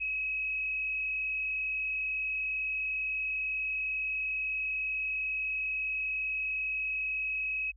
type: tone with frequency modulation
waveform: sine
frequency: 2557 Hz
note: D#7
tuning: 47 cents sharp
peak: -30 dBFS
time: 0-7.72 s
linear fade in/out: 20 ms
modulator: 37.8 Hz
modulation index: 0.71
effects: added 50 Hz sine -53 dBFS peak until 7.76 s